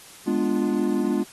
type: chord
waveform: triangle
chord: G# diminished seventh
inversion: none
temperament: equal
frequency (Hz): 207.7 / 246.9 / 293.7 / 349.2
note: G#3 / B3 / D4 / F4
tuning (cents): 0 / 0 / 0 / 0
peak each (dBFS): -24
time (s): 0.26-1.24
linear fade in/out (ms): 20
effects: white hiss -46 dBFS RMS until 1.32 s + AAC 32 kbps